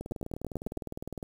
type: two click trains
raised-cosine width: 2 ms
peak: -20 / -24 dBFS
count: 7 / 25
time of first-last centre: 0.12-0.774 / 0.01-1.228 s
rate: 9.17 / 19.7 Hz
effects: 8-bit